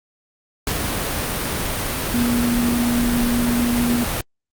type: tone in noise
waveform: sine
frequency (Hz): 239.6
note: A#3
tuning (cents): +48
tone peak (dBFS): -17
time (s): 2.14-4.04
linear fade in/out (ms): 2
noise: pink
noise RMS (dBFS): -23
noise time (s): 0.67-4.21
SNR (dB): +3
effects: Opus 48 kbps